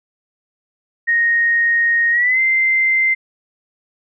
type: tone with pitch glide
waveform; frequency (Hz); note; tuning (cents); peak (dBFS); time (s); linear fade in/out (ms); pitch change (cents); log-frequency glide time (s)
sine; 1864.7 to 2081; A#6 to C7; 0 to -10; -12; 1.07-3.15; 20; +190; 2.11-2.4
effects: none